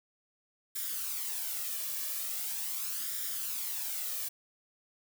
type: noise with flanger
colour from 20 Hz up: blue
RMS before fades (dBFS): -36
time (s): 0.75-4.29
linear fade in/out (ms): 10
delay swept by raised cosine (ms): 0.56 to 1.76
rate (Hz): 0.41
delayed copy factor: +0.55
effects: none